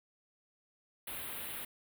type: band-stop noise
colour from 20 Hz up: white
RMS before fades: -42 dBFS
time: 1.07-1.65 s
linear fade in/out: 5 ms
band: 3800 to 9400 Hz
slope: 48 dB/octave
effects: none